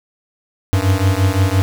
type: beating tone pair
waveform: square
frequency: 92.9 / 98.7 Hz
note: F#2 / G2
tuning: +7 / +12 cents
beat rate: 5.8 Hz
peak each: -16 dBFS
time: 0.73-1.62 s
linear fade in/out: 0 ms
effects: 8-bit